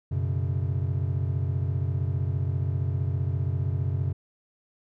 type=chord; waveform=triangle; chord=F# suspended fourth; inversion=none; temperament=equal; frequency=92.5 / 123.47 / 138.59 Hz; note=F#2 / B2 / C#3; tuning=0 / 0 / 0 cents; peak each=-25 / -28 / -28 dBFS; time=0.11-4.13 s; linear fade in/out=10 ms; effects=none